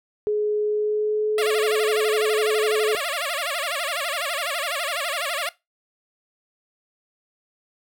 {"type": "tone with pitch glide", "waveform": "sine", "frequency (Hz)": [421, 429.6], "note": ["G#4", "A4"], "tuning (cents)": [24, -41], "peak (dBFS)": -19, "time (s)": [0.27, 2.95], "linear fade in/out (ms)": 0, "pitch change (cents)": 35, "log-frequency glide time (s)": [0.67, 1.53]}
{"type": "tone with vibrato", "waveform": "10% pulse", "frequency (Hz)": 622.3, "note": "D#5", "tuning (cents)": 0, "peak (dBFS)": -16, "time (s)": [1.38, 5.49], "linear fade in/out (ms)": 2, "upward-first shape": "sine", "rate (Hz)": 12, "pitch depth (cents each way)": 220}
{"effects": ["noise-tail reverb RT60 0.2 s tail -19 dB re dry"]}